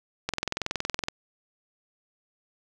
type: click train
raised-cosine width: 0.2 ms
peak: -10 dBFS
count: 18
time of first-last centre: 0.29-1.084 s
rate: 21.4 Hz
effects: none